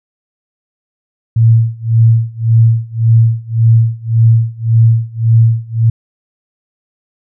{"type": "tone with tremolo", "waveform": "sine", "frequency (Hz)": 114, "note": "A#2", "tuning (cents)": -38, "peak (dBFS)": -3, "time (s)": [1.36, 5.9], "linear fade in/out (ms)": 5, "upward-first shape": "sine", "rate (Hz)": 1.8, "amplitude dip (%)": 95, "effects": []}